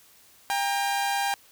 sawtooth tone pair together, 799 / 936.8 Hz, G5 / A#5, +33 / +8 cents, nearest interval minor third, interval 275 cents, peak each -21 / -29 dBFS, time 0.5-1.34 s, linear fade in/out 0 ms, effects white hiss -56 dBFS RMS until 1.51 s

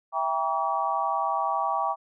sine chord, E diminished seventh, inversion none, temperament just, 659.3 / 791.1 / 949.3 / 1139.2 Hz, E5 / G5 / Bb5 / Db6, 0 / +16 / +31 / +47 cents, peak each -32 / -28 / -30 / -28 dBFS, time 0.12-1.96 s, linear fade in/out 50 ms, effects none

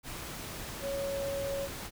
sine tone in noise, 554.4 Hz, C#5, in tune, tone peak -32 dBFS, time 0.81-1.69 s, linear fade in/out 50 ms, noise pink, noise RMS -41 dBFS, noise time 0.03-1.91 s, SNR +6 dB, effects none

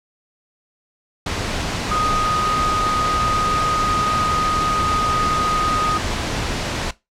sine tone in noise, 1244.5 Hz, D#6, in tune, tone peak -18 dBFS, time 1.91-5.98 s, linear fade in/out 5 ms, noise pink, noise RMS -23 dBFS, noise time 1.26-6.91 s, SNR +2 dB, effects noise-tail reverb RT60 0.2 s tail -18 dB re dry + low-pass 6000 Hz 12 dB/octave

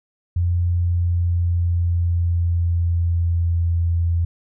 sine tone with pitch glide, 87.31 to 84.82 Hz, F2 to E2, 0 to +50 cents, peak -16 dBFS, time 0.36-4.25 s, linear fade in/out 5 ms, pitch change -50 cents, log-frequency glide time 0.64-3.62 s, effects none

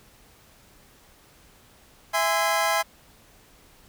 25% pulse chord, E augmented, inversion none, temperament just, 659.3 / 824.1 / 1030.1 Hz, E5 / G#5 / B#5, 0 / -14 / -27 cents, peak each -22 dBFS, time 2.13-2.83 s, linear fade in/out 20 ms, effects pink hiss -55 dBFS RMS until 3.88 s

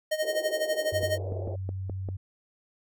square tone with tremolo, 620 Hz, D#5, 6 cents flat, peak -24 dBFS, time 0.11-1.18 s, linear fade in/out 10 ms, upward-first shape sine, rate 12 Hz, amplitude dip 80%
white band-pass noise, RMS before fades -38 dBFS, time 0.22-1.56 s, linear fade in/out 10 ms, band 340 to 650 Hz, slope 48 dB/octave
sine tone, 95 Hz, F#2, 46 cents sharp, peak -31 dBFS, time 0.92-2.17 s, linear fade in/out 10 ms
clicks, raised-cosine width 2 ms, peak -23 dBFS, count 6, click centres 1.032 / 1.322 / 1.475 / 1.691 / 1.897 / 2.088 s
effects none

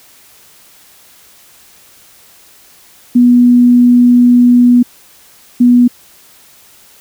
sine tone bursts at uneven times, 244.1 Hz, B3, 20 cents flat, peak -3 dBFS, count 2, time 3.15-4.83 / 5.6-5.88 s, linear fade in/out 10 ms, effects white hiss -43 dBFS RMS until 7 s

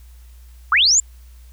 sine linear sweep, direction up, 1082 to 7459 Hz, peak -11 dBFS, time 0.72-1 s, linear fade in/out 2 ms, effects added 60 Hz sine -40 dBFS peak until 1.52 s + white hiss -56 dBFS RMS until 1.52 s

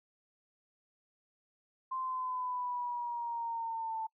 sine exponential sweep, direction down, 1046.5 to 884 Hz, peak -34 dBFS, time 1.91-4.07 s, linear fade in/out 10 ms, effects noise-tail reverb RT60 0.1 s tail -24 dB re dry

